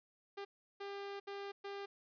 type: tone bursts at uneven times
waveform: sawtooth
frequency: 399.4 Hz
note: G4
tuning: 32 cents sharp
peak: -39 dBFS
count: 4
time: 0.37-0.45 / 0.8-1.2 / 1.27-1.52 / 1.64-1.86 s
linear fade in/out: 10 ms
effects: resampled to 11025 Hz